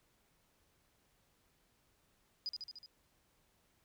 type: tone with echo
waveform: sine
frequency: 4944 Hz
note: D#8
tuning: 12 cents flat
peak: -36 dBFS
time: 2.46-2.49 s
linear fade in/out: 0 ms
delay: 74 ms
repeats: 5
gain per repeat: -3 dB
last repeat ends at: 2.86 s
effects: pink hiss -74 dBFS RMS until 3.84 s